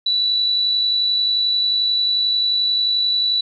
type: tone with amplitude modulation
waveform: sine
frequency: 3951 Hz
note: B7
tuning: in tune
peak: -14 dBFS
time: 0.06-3.41 s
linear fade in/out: 5 ms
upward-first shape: sine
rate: 51.3 Hz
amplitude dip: 30%
effects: none